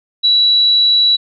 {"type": "tone", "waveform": "sine", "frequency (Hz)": 3924, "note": "B7", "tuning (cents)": -12, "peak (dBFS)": -8, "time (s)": [0.23, 1.17], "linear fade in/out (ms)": 20, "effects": []}